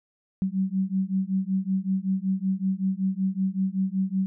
sine beating tone pair, 188 / 193.3 Hz, F#3 / G3, +28 / -24 cents, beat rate 5.3 Hz, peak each -26 dBFS, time 0.42-4.26 s, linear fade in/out 0 ms, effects none

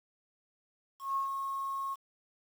sine tone with ADSR envelope, 1089 Hz, C#6, 31 cents flat, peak -28 dBFS, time 0.99-1.96 s, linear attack 170 ms, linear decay 120 ms, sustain -5 dB, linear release 30 ms, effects 9-bit

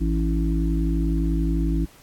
harmonic tone with a mistuned harmonic, 55 Hz, A1, in tune, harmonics 1 / 3 / 5 / 6, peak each -21 / -26 / -28 / -29 dBFS, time 0-1.86 s, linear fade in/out 20 ms, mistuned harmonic 6, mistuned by -18 cents, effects pink hiss -52 dBFS RMS until 2.02 s + AAC 64 kbps

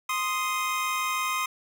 25% pulse tone pair together, 1044.8 / 1244.5 Hz, C6 / D#6, -3 / 0 cents, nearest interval minor third, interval 303 cents, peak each -25 dBFS, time 0.09-1.46 s, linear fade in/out 5 ms, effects none

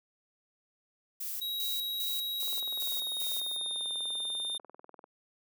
violet noise with tremolo, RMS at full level -37 dBFS, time 1.2-3.57 s, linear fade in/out 10 ms, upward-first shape square, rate 2.5 Hz, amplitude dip 75%
square tone with pitch glide, 3836 to 3621 Hz, A#7 to A7, +49 to +49 cents, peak -33 dBFS, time 1.41-4.58 s, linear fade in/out 10 ms, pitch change -100 cents, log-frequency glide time 2.5-3.91 s
click train, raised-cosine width 1 ms, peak -34 dBFS, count 54, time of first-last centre 2.43-5.041 s, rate 20.3 Hz
effects high-pass 400 Hz 12 dB/octave

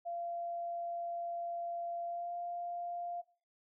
sine tone with pitch glide, 688 to 697.2 Hz, F5 to F5, -26 to -3 cents, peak -37 dBFS, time 0.05-3.22 s, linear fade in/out 20 ms, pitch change +23 cents, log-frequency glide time 2.05-2.34 s, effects noise-tail reverb RT60 0.4 s tail -18 dB re dry

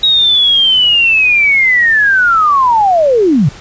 sine linear sweep, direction down, 3815 to 119.6 Hz, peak -6 dBFS, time 0.03-3.49 s, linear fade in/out 5 ms, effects pink hiss -34 dBFS RMS until 3.6 s + resampled to 16000 Hz

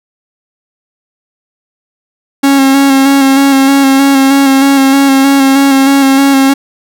45% pulse tone with vibrato, 272.9 Hz, C#4, 27 cents flat, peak -4 dBFS, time 2.43-6.54 s, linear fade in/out 10 ms, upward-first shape square, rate 3.2 Hz, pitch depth 21 cents each way, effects none

